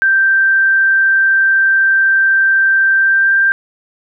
sine tone with pitch glide, 1568 to 1580.7 Hz, G6 to G6, 0 to +14 cents, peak -8 dBFS, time 0.02-3.52 s, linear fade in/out 0 ms, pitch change +14 cents, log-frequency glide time 2.99-3.34 s, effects none

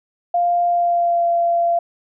sine tone with pitch glide, 698.5 to 685.7 Hz, F5 to F5, 0 to -32 cents, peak -14 dBFS, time 0.34-1.79 s, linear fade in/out 5 ms, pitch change -32 cents, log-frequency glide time 0.67-1.28 s, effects none

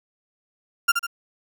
35% pulse tone with echo, 1391 Hz, F6, 7 cents flat, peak -12 dBFS, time 0.88-0.92 s, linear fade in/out 10 ms, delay 74 ms, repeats 2, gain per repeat -6 dB, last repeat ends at 1.068 s, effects none

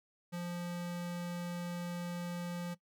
square tone, 174.61 Hz, F3, in tune, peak -38 dBFS, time 0.32-2.75 s, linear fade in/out 20 ms, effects noise-tail reverb RT60 0.1 s tail -18 dB re dry

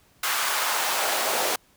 pink noise with high-pass filter sweep, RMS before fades -25 dBFS, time 0.23-1.56 s, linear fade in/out 5 ms, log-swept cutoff 1200 to 530 Hz, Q 1.4, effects pink hiss -60 dBFS RMS until 1.76 s

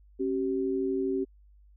sine tone pair together, 271.2 / 383.6 Hz, C#4 / G4, -38 / -37 cents, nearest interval tritone, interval 601 cents, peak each -30 / -28 dBFS, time 0.19-1.25 s, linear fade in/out 20 ms, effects added 50 Hz sine -54 dBFS peak until 1.76 s

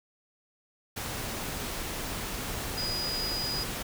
sine tone in noise, 4930 Hz, D#8, 17 cents flat, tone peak -31 dBFS, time 2.77-3.64 s, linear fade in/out 10 ms, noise pink, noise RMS -35 dBFS, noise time 0.96-3.83 s, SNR +1 dB, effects none

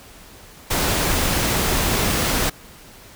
pink noise, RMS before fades -20 dBFS, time 0.7-2.5 s, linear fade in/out 10 ms, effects pink hiss -44 dBFS RMS until 3.15 s

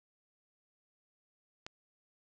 click, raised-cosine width 0.2 ms, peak -25 dBFS, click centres 1.665 s, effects resampled to 22050 Hz + 9-bit

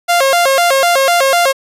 sawtooth tone with vibrato, 613 Hz, D#5, 26 cents flat, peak -5 dBFS, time 0.08-1.53 s, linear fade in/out 20 ms, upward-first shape square, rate 4 Hz, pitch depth 220 cents each way, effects resampled to 32000 Hz

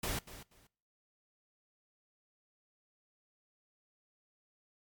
pink noise with echo, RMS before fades -36 dBFS, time 0.03-0.19 s, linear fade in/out 5 ms, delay 240 ms, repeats 2, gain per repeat -14 dB, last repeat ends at 0.67 s, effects noise-tail reverb RT60 0.6 s tail -24 dB re dry + MP3 96 kbps

